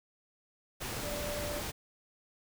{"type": "tone in noise", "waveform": "sine", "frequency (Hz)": 587.3, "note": "D5", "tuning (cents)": 0, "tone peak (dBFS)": -38, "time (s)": [1.03, 1.61], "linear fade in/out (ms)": 20, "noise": "pink", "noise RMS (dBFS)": -38, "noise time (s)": [0.8, 1.72], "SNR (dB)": -3, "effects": []}